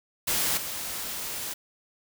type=noise with level steps; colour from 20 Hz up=white; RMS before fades=-26 / -34 dBFS; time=0.27-1.54 s; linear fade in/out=10 ms; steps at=0.57 s; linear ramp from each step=5 ms; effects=none